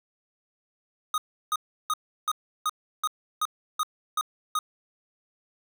square tone bursts, 1244.5 Hz, D#6, in tune, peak -24 dBFS, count 10, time 1.14-4.59 s, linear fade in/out 2 ms, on 39 ms, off 340 ms, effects none

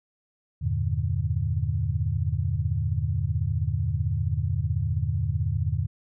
sine chord, E half-diminished seventh, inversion none, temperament equal, 82.41 / 98 / 116.54 / 146.83 Hz, E2 / G2 / Bb2 / D3, 0 / 0 / 0 / 0 cents, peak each -28 / -28 / -29 / -30 dBFS, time 0.61-5.87 s, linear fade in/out 20 ms, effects none

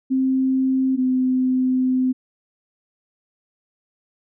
sine tone pair in turn, 262.7 / 256.8 Hz, C4 / C4, +7 / -32 cents, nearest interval unison, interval 39 cents, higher first, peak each -16 dBFS, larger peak neither, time 0.1-0.97 / 0.97-2.13 s, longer second, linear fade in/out 20 ms, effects none

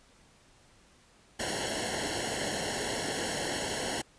pink noise with comb filter, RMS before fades -33 dBFS, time 1.39-4.02 s, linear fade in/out 10 ms, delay 0.82 ms, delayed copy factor -1, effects pink hiss -61 dBFS RMS until 4.18 s + resampled to 22050 Hz

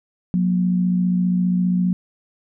sine tone pair together, 181.43 / 236.4 Hz, F#3 / A#3, -34 / +24 cents, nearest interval perfect fourth, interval 458 cents, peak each -16 / -26 dBFS, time 0.34-1.93 s, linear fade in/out 0 ms, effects none

